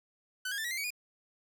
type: tone with pitch steps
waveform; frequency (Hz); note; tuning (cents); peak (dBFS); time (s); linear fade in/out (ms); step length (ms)
sawtooth; 1507 / 1633.9 / 1771.6 / 1920.8 / 2083 / 2258 / 2448; F#6 / G#6 / A6 / B6 / C7 / C#7 / D#7; +31 / -29 / +11 / -49 / -8 / +31 / -29; -30; 0.45-0.905; 5; 65
effects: none